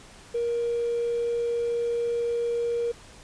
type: tone with hard clipping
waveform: triangle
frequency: 471.6 Hz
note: A#4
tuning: 20 cents sharp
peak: -24 dBFS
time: 0.34-2.92 s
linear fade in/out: 10 ms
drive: 3 dB
effects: pink hiss -49 dBFS RMS until 3.23 s + resampled to 22050 Hz